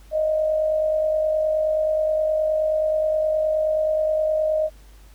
sine tone with amplitude modulation, 622 Hz, D#5, 1 cent flat, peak -16 dBFS, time 0.11-4.7 s, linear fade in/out 50 ms, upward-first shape sine, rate 49.5 Hz, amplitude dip 45%, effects added 50 Hz sine -44 dBFS peak until 5.14 s + pink hiss -55 dBFS RMS until 5.14 s

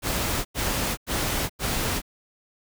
pink noise bursts, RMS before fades -26 dBFS, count 4, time 0.02-2.019 s, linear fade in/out 50 ms, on 430 ms, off 93 ms, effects none

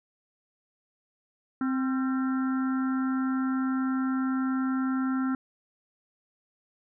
harmonic tone with a mistuned harmonic, 261.6 Hz, C4, in tune, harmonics 1 / 3 / 4 / 5 / 6 / 7, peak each -25 / -43 / -45 / -36 / -44 / -49 dBFS, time 1.61-5.35 s, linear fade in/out 2 ms, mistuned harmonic 5, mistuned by +61 cents, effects none

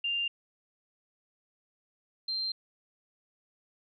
sine tone pair in turn, 2794 / 4155 Hz, F7 / C8, 0 / -13 cents, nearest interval perfect fifth, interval 687 cents, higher second, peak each -28 / -30 dBFS, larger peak first, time 0.04-0.28 / 2.28-2.52 s, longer neither, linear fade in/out 5 ms, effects none

